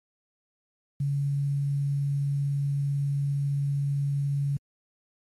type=tone with quantisation; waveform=sine; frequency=141.1 Hz; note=C#3; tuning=31 cents sharp; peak=-24 dBFS; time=1-4.57 s; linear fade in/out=5 ms; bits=9; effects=AAC 32 kbps